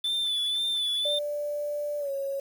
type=tone with vibrato; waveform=triangle; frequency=3510 Hz; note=A7; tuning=5 cents flat; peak=-24 dBFS; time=0.04-1.19 s; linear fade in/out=5 ms; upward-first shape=sine; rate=2 Hz; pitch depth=41 cents each way
type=tone with pitch glide; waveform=sine; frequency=587.3 to 551.1 Hz; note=D5 to C#5; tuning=0 to -10 cents; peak=-28 dBFS; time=1.05-2.4 s; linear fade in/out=5 ms; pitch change=-110 cents; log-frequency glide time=1.99-2.1 s
effects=8-bit